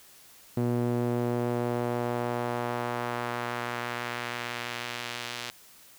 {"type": "tone with band-pass filter sweep", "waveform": "sawtooth", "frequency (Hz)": 120.4, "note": "B2", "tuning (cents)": -44, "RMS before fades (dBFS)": -31, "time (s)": [0.57, 5.5], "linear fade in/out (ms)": 0, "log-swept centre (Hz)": [280, 3800], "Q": 0.93, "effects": ["white hiss -54 dBFS RMS until 5.98 s"]}